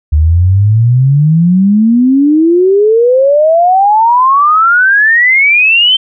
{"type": "exponential sweep", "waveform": "sine", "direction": "up", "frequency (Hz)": [73.42, 3139], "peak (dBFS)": -4, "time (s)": [0.12, 5.97], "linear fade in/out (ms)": 10, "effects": []}